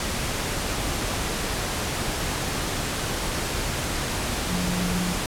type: tone in noise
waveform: sine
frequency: 178.9 Hz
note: F3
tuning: 42 cents sharp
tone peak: -25 dBFS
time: 4.49-5.13 s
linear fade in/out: 2 ms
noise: pink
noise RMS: -27 dBFS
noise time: 0-5.26 s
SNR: -1 dB
effects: low-pass 11000 Hz 12 dB/octave